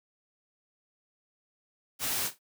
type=noise with echo; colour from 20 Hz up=white; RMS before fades=-31 dBFS; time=1.99-2.31 s; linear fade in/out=50 ms; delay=41 ms; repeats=2; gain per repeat=-15 dB; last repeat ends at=2.392 s; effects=none